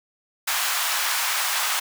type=high-pass noise; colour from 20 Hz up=pink; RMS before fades=-24 dBFS; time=0.47-1.8 s; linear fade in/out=10 ms; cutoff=890 Hz; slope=24 dB/octave; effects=none